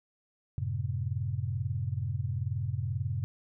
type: chord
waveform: sine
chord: F# diminished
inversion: none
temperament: just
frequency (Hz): 92.5 / 111 / 133.2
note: F#2 / A2 / C3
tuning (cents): 0 / +16 / +31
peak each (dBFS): -34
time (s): 0.58-3.24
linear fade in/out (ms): 0
effects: none